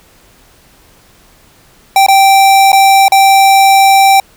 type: tone with dropouts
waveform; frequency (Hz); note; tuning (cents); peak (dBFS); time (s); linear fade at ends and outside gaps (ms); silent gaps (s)
square; 781; G5; -7; -4; 1.96-4.2; 2; 2.064-2.084 / 2.719-2.729 / 3.082-3.12
effects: pink hiss -45 dBFS RMS until 4.36 s